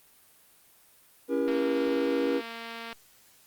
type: chord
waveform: triangle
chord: C# diminished seventh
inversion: none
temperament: just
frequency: 277.2 / 332.6 / 399.1 / 479 Hz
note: C#4 / E4 / G4 / Bb4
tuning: 0 / +16 / +31 / +47 cents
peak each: -27 / -31 / -31 / -26 dBFS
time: 1.28-2.42 s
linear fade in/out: 50 ms
type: click train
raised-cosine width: 0.3 ms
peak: -24 dBFS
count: 334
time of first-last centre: 1.48-2.928 s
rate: 230 Hz
effects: white hiss -59 dBFS RMS until 3.46 s + Opus 32 kbps